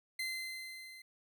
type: tone with level ramp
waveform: 30% pulse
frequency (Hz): 2067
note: C7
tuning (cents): -22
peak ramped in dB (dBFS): -32 to -48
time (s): 0.19-1.02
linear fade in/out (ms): 5
effects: none